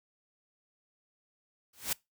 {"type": "noise with exponential growth", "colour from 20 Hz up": "white", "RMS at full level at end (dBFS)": -27, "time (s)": [1.73, 1.93], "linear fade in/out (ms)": 5, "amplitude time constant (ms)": 43, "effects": ["noise-tail reverb RT60 0.2 s tail -23 dB re dry"]}